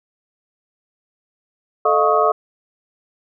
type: tone cluster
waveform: sine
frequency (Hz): 437.7 / 615 / 704 / 1105 / 1261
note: A4 / D#5 / F5 / C#6 / D#6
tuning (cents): -9 / -20 / +14 / -6 / +23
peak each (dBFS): -19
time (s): 1.85-2.32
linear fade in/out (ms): 5
effects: none